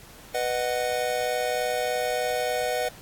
square chord, B major, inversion none, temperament just, 493.9 / 617.4 / 740.8 Hz, B4 / D#5 / F#5, 0 / -14 / +2 cents, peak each -29 / -30 / -30 dBFS, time 0.34-2.89 s, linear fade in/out 10 ms, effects pink hiss -48 dBFS RMS until 3.01 s + AAC 64 kbps

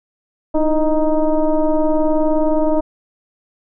sine tone with frequency modulation, 305.3 Hz, D#4, 33 cents flat, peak -12 dBFS, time 0.54-2.81 s, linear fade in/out 10 ms, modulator 315 Hz, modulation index 1.5, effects none

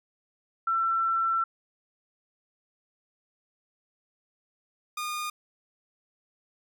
sine / sawtooth tone pair in turn, 1344 / 1219.8 Hz, E6 / D#6, +33 / -35 cents, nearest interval major second, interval 168 cents, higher first, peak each -23 / -27 dBFS, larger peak first, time 0.67-1.44 / 4.97-5.3 s, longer first, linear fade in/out 5 ms, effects none

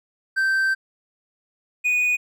triangle tone pair in turn, 1558 / 2473 Hz, G6 / D#7, -11 / -11 cents, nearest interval minor sixth, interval 800 cents, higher second, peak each -16 dBFS, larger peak neither, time 0.36-0.75 / 1.84-2.17 s, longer first, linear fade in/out 20 ms, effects none

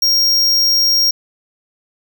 square tone, 5580 Hz, F8, 2 cents flat, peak -11 dBFS, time 0.02-1.11 s, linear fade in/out 5 ms, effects none

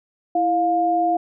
sine tone pair together, 330.9 / 706 Hz, E4 / F5, +7 / +19 cents, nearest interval octave + minor second, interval 1312 cents, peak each -23 / -17 dBFS, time 0.35-1.17 s, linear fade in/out 5 ms, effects none

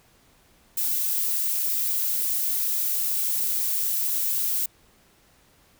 violet noise, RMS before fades -25 dBFS, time 0.77-4.66 s, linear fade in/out 5 ms, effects pink hiss -59 dBFS RMS until 5.79 s

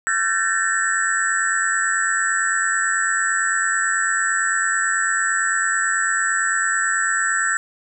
sine tone cluster, 1355 / 1540 / 1732 / 1821 / 7800 Hz, E6 / G6 / A6 / A#6 / B8, +47 / -31 / -28 / -41 / -23 cents, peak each -24 dBFS, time 0.07-7.57 s, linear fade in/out 0 ms, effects none

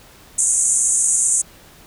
white band-pass noise, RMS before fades -17 dBFS, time 0.38-1.42 s, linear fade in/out 10 ms, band 6500 to 9600 Hz, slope 96 dB/octave, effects pink hiss -46 dBFS RMS until 1.86 s

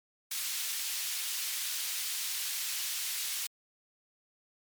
pink high-pass noise, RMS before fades -35 dBFS, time 0.31-3.47 s, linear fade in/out 5 ms, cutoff 3100 Hz, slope 12 dB/octave, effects MP3 96 kbps

